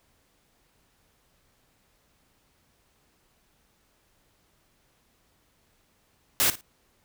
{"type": "noise with echo", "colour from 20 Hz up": "white", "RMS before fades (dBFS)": -22, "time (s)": [6.4, 6.5], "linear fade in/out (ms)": 0, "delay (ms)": 55, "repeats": 2, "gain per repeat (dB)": -15, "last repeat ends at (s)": 6.61, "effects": ["pink hiss -67 dBFS RMS until 7.04 s"]}